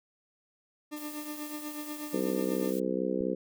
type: tone with tremolo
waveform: 40% pulse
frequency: 299.5 Hz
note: D4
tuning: 34 cents sharp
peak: -34 dBFS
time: 0.91-2.73 s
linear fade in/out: 20 ms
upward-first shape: triangle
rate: 8.2 Hz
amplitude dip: 70%
type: noise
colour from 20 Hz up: blue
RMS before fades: -45 dBFS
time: 0.96-2.8 s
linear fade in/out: 10 ms
type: harmonic tone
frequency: 64.1 Hz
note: C2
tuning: 35 cents flat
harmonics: 3 / 4 / 5 / 6 / 7 / 8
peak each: -35 / -35 / -35 / -35 / -35 / -35 dBFS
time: 2.13-3.35 s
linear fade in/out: 10 ms
type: click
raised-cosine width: 5 ms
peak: -32 dBFS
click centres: 3.209 s
effects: none